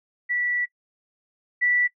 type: tone pair in turn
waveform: sine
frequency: 1955 / 1961.9 Hz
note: B6 / B6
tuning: -18 / -12 cents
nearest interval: unison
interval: 6 cents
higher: second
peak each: -22 / -18 dBFS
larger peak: second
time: 0.29-0.66 / 1.61-1.88 s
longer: first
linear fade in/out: 20 ms
effects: noise-tail reverb RT60 0.1 s tail -20 dB re dry